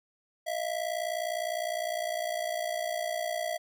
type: ring-modulated tone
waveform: square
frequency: 659.3 Hz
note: E5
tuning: in tune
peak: -28 dBFS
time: 0.46-3.58 s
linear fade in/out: 20 ms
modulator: 29.9 Hz
effects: none